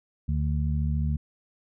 harmonic tone, 74.2 Hz, D2, 18 cents sharp, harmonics 1 / 2 / 3, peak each -25 / -28 / -34 dBFS, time 0.28-1.17 s, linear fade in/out 10 ms, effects none

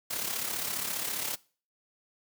white noise with amplitude modulation, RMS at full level -31 dBFS, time 0.1-1.36 s, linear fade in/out 10 ms, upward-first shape sine, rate 34.9 Hz, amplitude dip 55%, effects noise-tail reverb RT60 0.4 s tail -22 dB re dry + high-pass 100 Hz 12 dB/octave

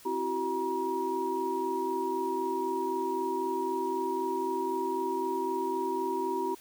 sine tone cluster, 265.2 / 337.1 / 381 / 953 Hz, C4 / E4 / G4 / A#5, +23 / +39 / -49 / +38 cents, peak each -39 / -36 / -32 / -32 dBFS, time 0.05-6.55 s, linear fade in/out 10 ms, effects white hiss -54 dBFS RMS until 6.6 s

